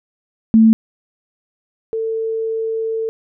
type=tone pair in turn; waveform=sine; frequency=222.6 / 447.1 Hz; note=A3 / A4; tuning=+20 / +28 cents; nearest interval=octave; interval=1208 cents; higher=second; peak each=-6 / -18 dBFS; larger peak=first; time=0.54-0.73 / 1.93-3.09 s; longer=second; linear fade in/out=0 ms; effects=none